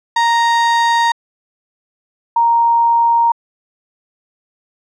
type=tone pair in turn; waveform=35% pulse / sine; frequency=932.3 / 932.3 Hz; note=A#5 / A#5; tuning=0 / 0 cents; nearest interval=unison; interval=0 cents; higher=neither; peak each=-9 dBFS; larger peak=neither; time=0.16-1.12 / 2.36-3.32 s; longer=neither; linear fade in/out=5 ms; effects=low-pass 5000 Hz 12 dB/octave